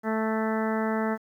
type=harmonic tone; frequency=220 Hz; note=A3; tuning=in tune; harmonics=1 / 2 / 3 / 4 / 5 / 6 / 7 / 8 / 9; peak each=-27 / -31 / -33 / -34 / -40 / -36 / -41 / -38 / -42 dBFS; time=0.03-1.18 s; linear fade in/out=50 ms; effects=10-bit